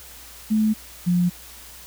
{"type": "tone pair in turn", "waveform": "sine", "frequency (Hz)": [216.6, 176.85], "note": ["A3", "F3"], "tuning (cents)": [-27, 22], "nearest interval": "major third", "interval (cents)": 351, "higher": "first", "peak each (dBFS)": -16, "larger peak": "neither", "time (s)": [[0.5, 0.74], [1.06, 1.3]], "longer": "neither", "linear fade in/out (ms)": 20, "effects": ["added 60 Hz sine -49 dBFS peak until 1.86 s", "white hiss -43 dBFS RMS until 1.86 s"]}